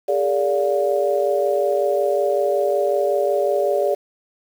sine tone cluster, 405.1 / 450.5 / 578 / 709 Hz, G#4 / A4 / D5 / F5, -43 / +41 / -28 / +26 cents, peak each -21 / -26 / -19 / -26 dBFS, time 0.08-3.95 s, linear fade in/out 10 ms, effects 7-bit

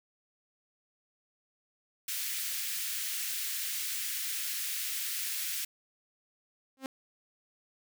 white high-pass noise, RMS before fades -35 dBFS, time 2.08-5.65 s, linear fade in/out 5 ms, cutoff 1700 Hz, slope 24 dB/octave
sawtooth tone with exponential growth, 265.8 Hz, C4, 27 cents sharp, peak -27 dBFS, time 6.77-6.86 s, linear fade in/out 1 ms, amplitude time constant 18 ms
effects none

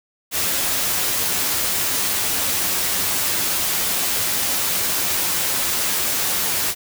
white noise with comb filter, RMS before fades -21 dBFS, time 0.31-6.75 s, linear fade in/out 50 ms, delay 11 ms, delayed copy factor +0.5, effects none

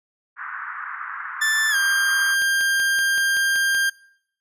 white band-pass noise, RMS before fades -32 dBFS, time 0.36-2.37 s, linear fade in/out 50 ms, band 1100 to 1700 Hz, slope 48 dB/octave
40% pulse tone with pitch glide, 1760 to 1595.4 Hz, A6 to G6, 0 to +30 cents, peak -17 dBFS, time 1.41-3.9 s, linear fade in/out 10 ms, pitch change -170 cents, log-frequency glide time 1.7-1.76 s
click train, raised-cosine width 0.2 ms, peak -18 dBFS, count 8, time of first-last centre 2.42-3.748 s, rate 5.27 Hz
effects noise-tail reverb RT60 0.7 s tail -23 dB re dry + resampled to 32000 Hz

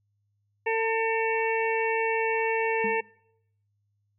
harmonic tone, 449.5 Hz, A4, 37 cents sharp, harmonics 1 / 2 / 4 / 5 / 6, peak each -26 / -29 / -32 / -33 / -34 dBFS, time 0.66-3.01 s, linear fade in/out 10 ms
sine tone with exponential decay, 207.7 Hz, G#3, in tune, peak -29 dBFS, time 2.84-3.1 s, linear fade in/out 2 ms, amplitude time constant 56 ms
effects noise-tail reverb RT60 0.7 s tail -22 dB re dry + added 102 Hz sine -70 dBFS peak until 4.18 s

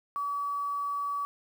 sine tone with quantisation, 1142 Hz, D6, 49 cents flat, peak -29 dBFS, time 0.16-1.25 s, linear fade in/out 0 ms, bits 9, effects none

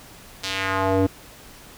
square tone with band-pass filter sweep, 95.9 Hz, G2, 37 cents flat, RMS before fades -22 dBFS, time 0.43-1.07 s, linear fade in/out 10 ms, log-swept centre 4700 to 330 Hz, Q 1.5, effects pink hiss -45 dBFS RMS until 1.77 s

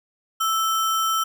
sine tone with sample-and-hold, 1318 Hz, E6, 1 cent flat, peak -19 dBFS, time 0.4-1.24 s, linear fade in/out 10 ms, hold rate 4410 Hz, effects none

